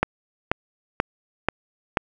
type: click train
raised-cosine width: 0.5 ms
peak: -3 dBFS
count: 5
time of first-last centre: 0.03-1.972 s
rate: 2.06 Hz
effects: none